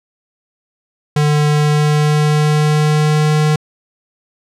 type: tone with pitch glide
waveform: square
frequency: 149.2 to 152.34 Hz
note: D3 to D#3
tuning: +28 to -36 cents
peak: -11 dBFS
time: 1.16-3.56 s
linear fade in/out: 5 ms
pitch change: +36 cents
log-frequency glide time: 1.54-3.32 s
effects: low-pass 9000 Hz 12 dB/octave